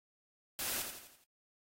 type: noise with echo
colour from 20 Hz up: white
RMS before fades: -38 dBFS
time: 0.59-0.82 s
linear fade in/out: 0 ms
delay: 84 ms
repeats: 5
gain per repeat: -6 dB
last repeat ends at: 1.24 s
effects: AAC 48 kbps